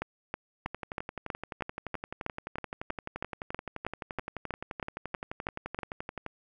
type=two click trains; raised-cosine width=0.5 ms; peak=-21 / -17 dBFS; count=66 / 19; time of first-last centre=0.66-6.263 / 0.02-5.789 s; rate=11.6 / 3.12 Hz; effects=none